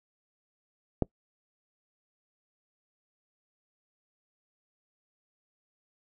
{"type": "click", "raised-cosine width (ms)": 2, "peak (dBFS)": -11, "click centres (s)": 1.023, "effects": ["noise-tail reverb RT60 0.1 s tail -24 dB re dry"]}